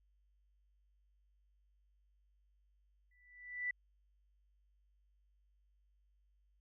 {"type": "tone with exponential growth", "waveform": "sine", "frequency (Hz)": 1975.5, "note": "B6", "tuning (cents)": 0, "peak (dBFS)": -33, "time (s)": [3.11, 3.71], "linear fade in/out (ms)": 5, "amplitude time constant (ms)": 130, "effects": ["added 50 Hz sine -70 dBFS peak until 6.6 s"]}